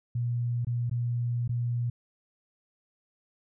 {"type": "tone with dropouts", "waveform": "sine", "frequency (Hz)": 120, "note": "B2", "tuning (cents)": -49, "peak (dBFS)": -26, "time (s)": [0.15, 1.9], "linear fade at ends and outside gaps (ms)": 5, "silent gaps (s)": [[0.648, 0.669], [0.897, 0.912], [1.478, 1.492]], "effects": []}